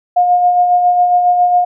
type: tone with tremolo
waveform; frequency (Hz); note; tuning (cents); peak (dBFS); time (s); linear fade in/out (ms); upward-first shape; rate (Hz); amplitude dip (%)
sine; 714; F5; +38; -6; 0.16-1.65; 10; sine; 7.3; 40
effects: none